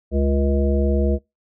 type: harmonic tone with a mistuned harmonic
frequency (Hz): 69.9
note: C#2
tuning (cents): +15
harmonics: 1 / 3 / 5 / 7 / 9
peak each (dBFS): -18 / -23 / -25 / -26 / -28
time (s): 0.11-1.19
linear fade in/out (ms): 50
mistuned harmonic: 7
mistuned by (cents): -30
effects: noise-tail reverb RT60 0.2 s tail -23 dB re dry